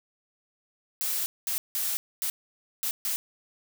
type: noise bursts at uneven times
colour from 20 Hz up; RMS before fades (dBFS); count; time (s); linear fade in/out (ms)
blue; -29; 6; 1.01-1.26 / 1.47-1.58 / 1.75-1.97 / 2.22-2.3 / 2.83-2.91 / 3.05-3.16; 0
effects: none